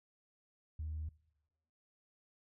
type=tone; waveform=sine; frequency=77.78 Hz; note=D#2; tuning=in tune; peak=-37 dBFS; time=0.79-1.09 s; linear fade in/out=5 ms; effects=noise-tail reverb RT60 1.0 s tail -23 dB re dry + tanh soft clip ceiling -34 dBFS